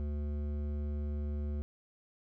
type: tone with hard clipping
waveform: sine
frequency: 73.42 Hz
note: D2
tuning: in tune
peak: -35 dBFS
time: 0-1.62 s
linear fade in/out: 0 ms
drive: 12 dB
effects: none